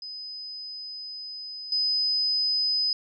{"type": "tone with level steps", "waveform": "sine", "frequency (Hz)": 5020, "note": "D#8", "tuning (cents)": 15, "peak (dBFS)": [-35, -22], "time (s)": [0.02, 2.93], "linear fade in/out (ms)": 2, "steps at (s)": 1.72, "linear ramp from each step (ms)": 2, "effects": []}